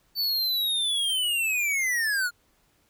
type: linear sweep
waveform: square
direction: down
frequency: 4544 to 1396.9 Hz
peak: -24 dBFS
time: 0.15-2.31 s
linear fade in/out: 50 ms
effects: pink hiss -66 dBFS RMS until 2.89 s